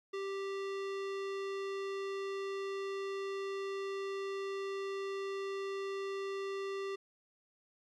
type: tone with low-pass filter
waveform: square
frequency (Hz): 392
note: G4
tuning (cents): 0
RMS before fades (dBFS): -39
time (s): 0.13-6.96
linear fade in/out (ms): 10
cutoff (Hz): 4300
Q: 0.82
effects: 13-bit